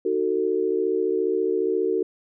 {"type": "chord", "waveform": "sine", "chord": "D# diminished", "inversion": "none", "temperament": "just", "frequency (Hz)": [311.1, 373.4, 448], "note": ["D#4", "F#4", "A4"], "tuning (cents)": [0, 16, 31], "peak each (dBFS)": [-29, -23, -24], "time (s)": [0.05, 2.03], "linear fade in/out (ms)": 5, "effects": []}